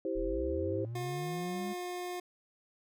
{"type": "chord", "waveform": "sine", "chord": "C major", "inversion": "first", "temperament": "equal", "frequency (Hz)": [329.6, 392, 523.3], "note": ["E4", "G4", "C5"], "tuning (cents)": [0, 0, 0], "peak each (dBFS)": -36, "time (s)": [0.05, 0.85], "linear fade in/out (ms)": 2}
{"type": "linear sweep", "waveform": "triangle", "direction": "up", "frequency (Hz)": [34, 207.7], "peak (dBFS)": -35, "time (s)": [0.15, 1.74], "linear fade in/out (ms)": 20}
{"type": "tone", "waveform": "25% pulse", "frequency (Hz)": 357.5, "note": "F4", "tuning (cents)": 41, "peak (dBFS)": -33, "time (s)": [0.95, 2.2], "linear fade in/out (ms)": 5}
{"effects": []}